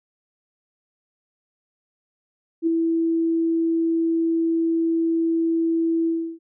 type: tone with ADSR envelope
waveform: sine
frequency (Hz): 329.6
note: E4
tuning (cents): 0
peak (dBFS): -15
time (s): 2.62-6.39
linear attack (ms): 49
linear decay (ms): 8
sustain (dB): -3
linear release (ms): 320
effects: none